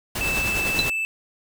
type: noise with tremolo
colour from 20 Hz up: pink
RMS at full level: -26 dBFS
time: 0.15-0.9 s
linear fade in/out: 5 ms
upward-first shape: triangle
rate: 9.9 Hz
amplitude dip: 45%
type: tone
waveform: triangle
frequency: 2637 Hz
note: E7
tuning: in tune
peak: -21 dBFS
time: 0.21-1.05 s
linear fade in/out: 0 ms
type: tone with exponential decay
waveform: sine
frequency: 3999 Hz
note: B7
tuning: 21 cents sharp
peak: -14 dBFS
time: 0.79-0.87 s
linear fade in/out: 1 ms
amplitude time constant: 16 ms
effects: none